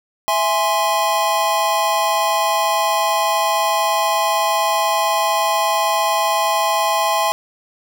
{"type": "chord", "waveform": "square", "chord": "E augmented", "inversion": "none", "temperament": "equal", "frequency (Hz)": [659.3, 830.6, 1046.5], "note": ["E5", "G#5", "B#5"], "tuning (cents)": [0, 0, 0], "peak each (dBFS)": [-22, -20, -20], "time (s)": [0.28, 7.32], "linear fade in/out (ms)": 0, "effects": []}